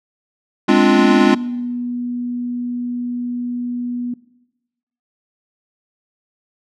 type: chord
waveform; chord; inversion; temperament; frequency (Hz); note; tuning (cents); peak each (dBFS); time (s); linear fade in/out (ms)
square; D half-diminished seventh; second; equal; 207.7 / 261.6 / 293.7 / 349.2; Ab3 / C4 / D4 / F4; 0 / 0 / 0 / 0; -16; 0.68-1.35; 10
type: tone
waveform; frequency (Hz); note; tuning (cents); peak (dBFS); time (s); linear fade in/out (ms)
sine; 243.7; B3; -23; -20; 0.94-4.14; 5
effects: noise-tail reverb RT60 1.0 s tail -20 dB re dry + low-pass 4000 Hz 12 dB/octave